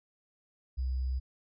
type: tone with sample-and-hold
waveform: sine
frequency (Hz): 64.4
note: C2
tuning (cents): -27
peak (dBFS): -29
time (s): 0.77-1.2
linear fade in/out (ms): 20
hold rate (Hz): 4900
effects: resampled to 16000 Hz